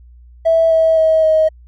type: tone with pitch steps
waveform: triangle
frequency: 655 / 646.7 / 638.6 / 630.5 Hz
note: E5 / E5 / D#5 / D#5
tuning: -11 / -33 / +45 / +23 cents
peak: -5 dBFS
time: 0.45-1.49 s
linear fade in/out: 20 ms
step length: 260 ms
effects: tanh soft clip ceiling -7 dBFS + added 60 Hz sine -39 dBFS peak until 1.67 s